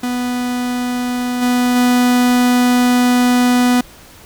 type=tone with level steps; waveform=45% pulse; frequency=246.9 Hz; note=B3; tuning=in tune; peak=-17 / -12 / -10 dBFS; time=0.03-3.81 s; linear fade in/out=5 ms; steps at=1.41 / 1.75 s; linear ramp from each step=20 ms; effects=pink hiss -41 dBFS RMS until 4.25 s